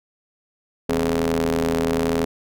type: ring-modulated tone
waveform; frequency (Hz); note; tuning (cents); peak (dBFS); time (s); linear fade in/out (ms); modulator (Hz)
sawtooth; 81; E2; -30; -12; 0.89-2.25; 5; 340
effects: none